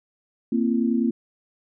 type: tone cluster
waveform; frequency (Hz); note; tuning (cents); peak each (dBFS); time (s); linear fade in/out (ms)
sine; 231.5 / 261.5 / 337.3; A#3 / C4 / E4; -12 / -1 / +40; -21 / -24 / -27; 0.52-1.11; 5
effects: none